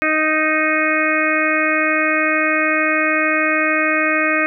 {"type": "harmonic tone", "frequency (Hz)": 311.1, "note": "D#4", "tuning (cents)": 0, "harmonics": [1, 2, 4, 5, 6, 7, 8], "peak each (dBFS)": [-22, -22, -22, -22, -22, -22, -22], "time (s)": [0.02, 4.46], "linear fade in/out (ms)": 0, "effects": []}